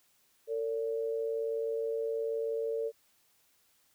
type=tone pair together; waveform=sine; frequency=453.1 / 572 Hz; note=A#4 / D5; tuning=-49 / -46 cents; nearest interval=major third; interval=403 cents; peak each=-31 / -38 dBFS; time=0.47-2.92 s; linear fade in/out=50 ms; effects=white hiss -69 dBFS RMS until 3.94 s